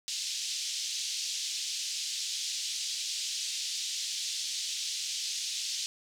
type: band-pass noise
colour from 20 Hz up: white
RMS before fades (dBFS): -35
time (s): 0.08-5.86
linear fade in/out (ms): 0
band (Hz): 3100 to 6600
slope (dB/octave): 24
effects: none